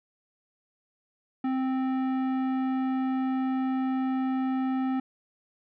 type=tone with tanh clipping; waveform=triangle; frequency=261.6 Hz; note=C4; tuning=in tune; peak=-27 dBFS; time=1.44-5 s; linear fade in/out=5 ms; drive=18 dB; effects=none